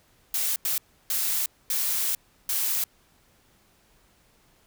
blue noise bursts at uneven times, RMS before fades -26 dBFS, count 5, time 0.34-0.56 / 0.65-0.78 / 1.1-1.46 / 1.7-2.15 / 2.49-2.84 s, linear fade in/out 2 ms, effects pink hiss -62 dBFS RMS until 4.66 s

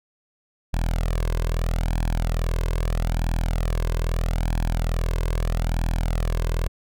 sawtooth tone with flanger, 41.2 Hz, E1, in tune, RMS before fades -23 dBFS, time 0.73-6.68 s, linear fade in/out 10 ms, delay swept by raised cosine 1.2 to 1.93 ms, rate 0.78 Hz, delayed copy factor +0.65, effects none

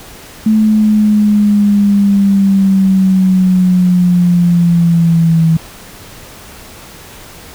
sine linear sweep, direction down, 218 to 161.7 Hz, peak -6 dBFS, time 0.46-5.57 s, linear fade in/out 5 ms, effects pink hiss -34 dBFS RMS until 7.54 s

